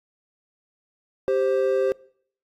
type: tone pair together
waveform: triangle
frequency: 392 / 525.4 Hz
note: G4 / C5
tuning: 0 / +7 cents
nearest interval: perfect fourth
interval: 507 cents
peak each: -20 dBFS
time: 1.28-1.92 s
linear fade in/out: 0 ms
effects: noise-tail reverb RT60 0.6 s tail -23 dB re dry + AAC 48 kbps